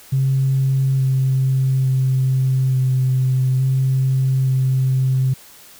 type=tone with pitch steps; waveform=sine; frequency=134.1 / 132.3 / 131.2 / 129.7 / 132.2 / 131.1 Hz; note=C3 / C3 / C3 / C3 / C3 / C3; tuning=+43 / +20 / +5 / -15 / +18 / +4 cents; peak=-13 dBFS; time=0.12-5.34 s; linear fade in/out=10 ms; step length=870 ms; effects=tanh soft clip ceiling -9 dBFS + white hiss -44 dBFS RMS until 5.79 s